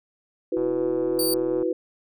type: chord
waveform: sine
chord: E suspended second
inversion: none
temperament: just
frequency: 329.6 / 370.8 / 494.4 Hz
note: E4 / F#4 / B4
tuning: 0 / +4 / +2 cents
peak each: -26 dBFS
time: 0.52-1.73 s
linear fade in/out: 5 ms
type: click train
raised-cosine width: 1 ms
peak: -26 dBFS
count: 133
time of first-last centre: 0.57-1.626 s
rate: 125 Hz
type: tone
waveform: 10% pulse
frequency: 4621 Hz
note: D8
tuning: 29 cents flat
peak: -17 dBFS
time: 1.19-1.34 s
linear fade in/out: 2 ms
effects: none